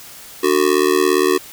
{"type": "tone with amplitude modulation", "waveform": "square", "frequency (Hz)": 370, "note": "F#4", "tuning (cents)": 0, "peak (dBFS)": -9, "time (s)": [0.43, 1.38], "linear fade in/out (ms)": 10, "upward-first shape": "sine", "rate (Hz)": 77.5, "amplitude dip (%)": 100, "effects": ["white hiss -38 dBFS RMS until 1.52 s"]}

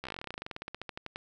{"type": "slowing click train", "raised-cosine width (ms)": 0.3, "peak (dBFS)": -22, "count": 27, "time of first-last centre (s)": [0.04, 1.159], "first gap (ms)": 14, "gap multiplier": 1.08, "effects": []}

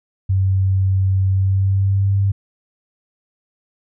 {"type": "tone with pitch glide", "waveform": "sine", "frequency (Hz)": [95.5, 98.75], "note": ["G2", "G2"], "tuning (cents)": [-45, 13], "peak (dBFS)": -13, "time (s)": [0.29, 2.32], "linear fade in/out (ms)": 10, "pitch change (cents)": 58, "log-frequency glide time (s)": [1.3, 2.16], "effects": []}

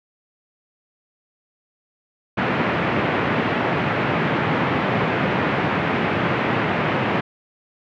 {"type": "band-pass noise", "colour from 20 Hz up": "pink", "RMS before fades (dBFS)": -21, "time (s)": [2.37, 7.21], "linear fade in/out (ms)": 10, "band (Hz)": [120, 2500], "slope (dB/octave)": 24, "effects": []}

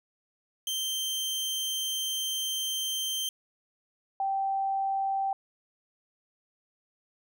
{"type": "tone pair in turn", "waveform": ["sawtooth", "sine"], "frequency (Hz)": [3136, 779.9], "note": ["G7", "G5"], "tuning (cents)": [0, -9], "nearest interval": "2 octaves", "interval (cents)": 2409, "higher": "first", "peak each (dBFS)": -26, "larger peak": "neither", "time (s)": [[0.67, 3.29], [4.2, 5.33]], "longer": "first", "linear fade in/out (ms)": 2, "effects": []}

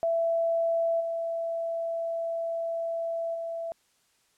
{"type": "tone with level steps", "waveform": "sine", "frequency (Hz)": 666, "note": "E5", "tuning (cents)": 18, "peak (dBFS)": [-23, -28, -31], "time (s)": [0.03, 3.72], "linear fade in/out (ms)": 0, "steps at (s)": [1, 3.34], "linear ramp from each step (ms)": 10, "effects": ["white hiss -68 dBFS RMS until 4.37 s", "low-pass 10000 Hz 12 dB/octave"]}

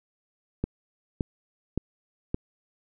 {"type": "click train", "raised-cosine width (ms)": 3, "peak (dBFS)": -13, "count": 4, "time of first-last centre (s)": [0.64, 2.345], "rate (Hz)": 1.76, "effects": []}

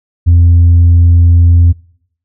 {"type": "tone with tanh clipping", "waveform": "sine", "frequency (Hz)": 85.6, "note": "F2", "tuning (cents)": -34, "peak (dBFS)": -3, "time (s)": [0.26, 1.73], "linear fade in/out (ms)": 20, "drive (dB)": 1, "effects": ["noise-tail reverb RT60 0.7 s tail -26 dB re dry"]}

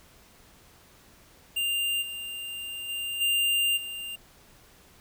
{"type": "tone with level steps", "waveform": "square", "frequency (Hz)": 2795, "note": "F7", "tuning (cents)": 1, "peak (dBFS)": [-26, -35, -31, -23, -35], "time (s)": [1.56, 4.16], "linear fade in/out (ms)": 10, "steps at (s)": [2.01, 2.88, 3.2, 3.76], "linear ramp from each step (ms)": 20, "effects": ["pink hiss -56 dBFS RMS until 5 s"]}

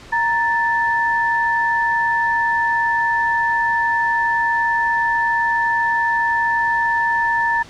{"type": "tone pair together", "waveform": "sine", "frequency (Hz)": [932.3, 1759.9], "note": ["A#5", "A6"], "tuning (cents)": [0, 0], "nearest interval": "major seventh", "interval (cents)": 1100, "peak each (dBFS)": -18, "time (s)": [0.12, 7.63], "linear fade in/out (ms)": 10, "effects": ["pink hiss -41 dBFS RMS until 7.69 s", "low-pass 6000 Hz 12 dB/octave"]}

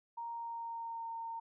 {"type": "tone with pitch glide", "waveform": "sine", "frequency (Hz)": [932.3, 915.8], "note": ["A#5", "A#5"], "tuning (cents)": [0, -31], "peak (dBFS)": -39, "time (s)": [0.17, 1.4], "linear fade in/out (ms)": 10, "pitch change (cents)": -31, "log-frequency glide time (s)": [0.31, 1.1], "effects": []}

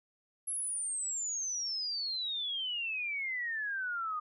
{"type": "exponential sweep", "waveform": "sine", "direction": "down", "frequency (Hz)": [11175, 1215], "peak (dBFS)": -33, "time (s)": [0.47, 4.2], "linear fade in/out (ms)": 10, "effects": []}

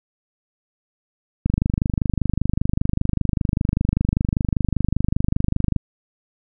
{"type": "click train", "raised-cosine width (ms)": 5, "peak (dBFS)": -6, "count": 109, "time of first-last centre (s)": [1.46, 5.763], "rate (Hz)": 25.1, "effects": []}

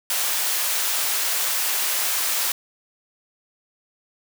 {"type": "high-pass noise", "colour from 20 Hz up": "white", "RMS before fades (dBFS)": -23, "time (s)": [0.1, 2.52], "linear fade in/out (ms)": 2, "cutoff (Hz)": 630, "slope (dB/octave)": 12, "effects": []}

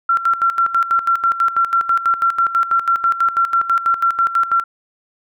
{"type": "tone with tremolo", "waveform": "sine", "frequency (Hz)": 1362, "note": "F6", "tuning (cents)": -44, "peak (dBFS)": -11, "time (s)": [0.09, 4.64], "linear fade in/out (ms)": 5, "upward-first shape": "square", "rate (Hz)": 6.1, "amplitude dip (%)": 75, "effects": []}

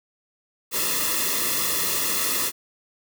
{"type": "noise with comb filter", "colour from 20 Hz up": "white", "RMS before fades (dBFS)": -24, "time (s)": [0.71, 2.52], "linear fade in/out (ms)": 50, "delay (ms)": 1.3, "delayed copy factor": -0.95, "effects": []}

